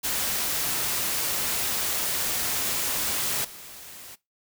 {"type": "noise with level steps", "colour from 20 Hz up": "white", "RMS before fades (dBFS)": [-27, -43], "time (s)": [0.03, 4.16], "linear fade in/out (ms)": 20, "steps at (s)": 3.44, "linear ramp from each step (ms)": 10, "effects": ["noise-tail reverb RT60 0.2 s tail -20 dB re dry"]}